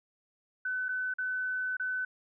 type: tone with dropouts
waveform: sine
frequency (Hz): 1509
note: F#6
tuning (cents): +34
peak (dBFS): -30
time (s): 0.65-2.05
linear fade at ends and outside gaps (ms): 5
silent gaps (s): 0.885-0.889 / 1.139-1.184 / 1.769-1.797
effects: none